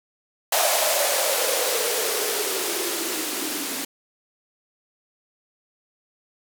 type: noise with band-pass filter sweep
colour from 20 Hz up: violet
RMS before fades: -24 dBFS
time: 0.52-3.85 s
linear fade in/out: 5 ms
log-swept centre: 680 to 270 Hz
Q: 7.4
effects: none